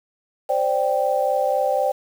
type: chord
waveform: sine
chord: C suspended second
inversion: none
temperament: equal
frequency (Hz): 523.3 / 587.3 / 784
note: C5 / D5 / G5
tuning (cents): 0 / 0 / 0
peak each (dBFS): -22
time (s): 0.49-1.92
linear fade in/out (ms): 10
effects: 7-bit